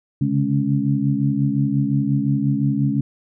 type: tone cluster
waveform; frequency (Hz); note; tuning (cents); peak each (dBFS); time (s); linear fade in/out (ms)
sine; 136.6 / 142.3 / 210.9 / 279.4; C#3 / C#3 / G#3 / C#4; -25 / +46 / +27 / +14; -22; 0.21-3.01; 5
effects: none